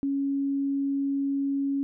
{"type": "tone", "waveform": "sine", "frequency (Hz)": 277.2, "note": "C#4", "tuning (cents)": 0, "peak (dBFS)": -24, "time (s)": [0.03, 1.83], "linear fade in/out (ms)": 0, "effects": []}